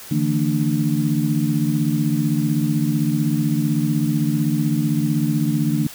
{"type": "tone cluster", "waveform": "sine", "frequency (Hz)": [148.5, 164.3, 225.8, 296.9], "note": ["D3", "E3", "A3", "D4"], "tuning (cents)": [20, -5, 45, 19], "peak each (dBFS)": [-21, -23, -22, -23], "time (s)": [0.11, 5.87], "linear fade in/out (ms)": 5, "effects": ["white hiss -38 dBFS RMS until 5.94 s"]}